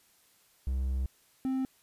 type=tone pair in turn; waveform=triangle; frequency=65.41 / 262.7 Hz; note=C2 / C4; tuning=0 / +7 cents; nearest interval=2 octaves; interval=2407 cents; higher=second; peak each=-26 dBFS; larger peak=neither; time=0.67-1.06 / 1.45-1.65 s; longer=first; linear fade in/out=0 ms; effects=white hiss -65 dBFS RMS until 1.82 s + resampled to 32000 Hz

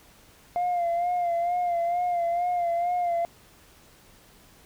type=tone with vibrato; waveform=sine; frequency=698.5 Hz; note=F5; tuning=in tune; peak=-21 dBFS; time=0.56-3.25 s; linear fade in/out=0 ms; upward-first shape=sine; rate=2.2 Hz; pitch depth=45 cents each way; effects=tanh soft clip ceiling -21 dBFS + pink hiss -55 dBFS RMS until 4.65 s

